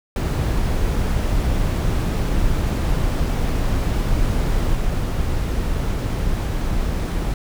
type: noise with level steps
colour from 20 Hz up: brown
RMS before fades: -19 / -21 dBFS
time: 0.16-7.34 s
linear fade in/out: 2 ms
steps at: 4.75 s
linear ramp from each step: 2 ms
effects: none